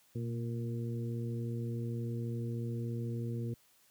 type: harmonic tone with a mistuned harmonic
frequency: 116.54 Hz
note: A#2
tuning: in tune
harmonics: 1 / 2 / 3 / 4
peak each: -35 / -41 / -45 / -47 dBFS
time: 0.15-3.54 s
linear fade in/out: 5 ms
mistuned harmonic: 1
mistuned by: +42 cents
effects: white hiss -67 dBFS RMS until 3.9 s + high-pass 60 Hz 12 dB/octave